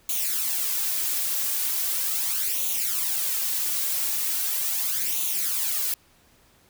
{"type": "noise with flanger", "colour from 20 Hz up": "blue", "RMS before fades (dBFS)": -26, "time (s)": [0.09, 5.94], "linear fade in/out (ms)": 2, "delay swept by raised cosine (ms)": [0.29, 3.69], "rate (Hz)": 0.39, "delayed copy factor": 0.65, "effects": ["pink hiss -59 dBFS RMS until 6.69 s"]}